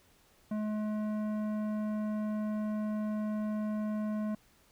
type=tone with tanh clipping; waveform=sine; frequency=212.9 Hz; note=G#3; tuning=43 cents sharp; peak=-33 dBFS; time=0.51-4.35 s; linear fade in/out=5 ms; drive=13 dB; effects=pink hiss -65 dBFS RMS until 4.71 s